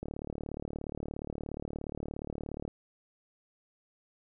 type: click train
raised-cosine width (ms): 2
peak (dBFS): -24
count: 99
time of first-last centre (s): 0.03-2.679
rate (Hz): 37
effects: none